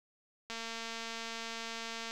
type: click train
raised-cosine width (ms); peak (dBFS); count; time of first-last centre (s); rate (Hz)
0.2; -24; 368; 0.5-2.11; 228
effects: none